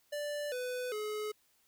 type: tone with pitch steps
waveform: square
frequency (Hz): 587 / 499.3 / 424.8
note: D5 / B4 / G#4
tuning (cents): -1 / +19 / +39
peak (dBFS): -36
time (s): 0.12-1.32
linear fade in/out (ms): 10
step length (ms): 400
effects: white hiss -71 dBFS RMS until 1.67 s